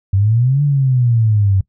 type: exponential two-way sweep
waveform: sine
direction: up then down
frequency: 94.2 to 147 to 94.2 Hz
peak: -10 dBFS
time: 0.13-1.61 s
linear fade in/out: 5 ms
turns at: 0.63 s
effects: noise-tail reverb RT60 0.1 s tail -20 dB re dry